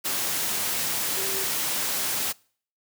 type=tone in noise; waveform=sine; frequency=386.3 Hz; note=G4; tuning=25 cents flat; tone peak=-35 dBFS; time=1.16-1.45 s; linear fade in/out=20 ms; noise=white; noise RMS=-27 dBFS; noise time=0.04-2.33 s; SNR=-11 dB; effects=noise-tail reverb RT60 0.5 s tail -25 dB re dry + high-pass 100 Hz 12 dB/octave